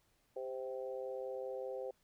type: harmonic tone with a mistuned harmonic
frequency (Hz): 130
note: C3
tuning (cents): -11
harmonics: 3 / 4 / 5 / 6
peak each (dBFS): -45 / -41 / -52 / -52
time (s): 0.36-1.91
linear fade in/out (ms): 5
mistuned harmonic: 3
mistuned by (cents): +21
effects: pink hiss -75 dBFS RMS until 2.03 s